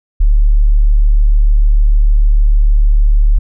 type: tone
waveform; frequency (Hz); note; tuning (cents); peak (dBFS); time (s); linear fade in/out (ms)
sine; 36.71; D1; 0; -5; 0.2-3.39; 10
effects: none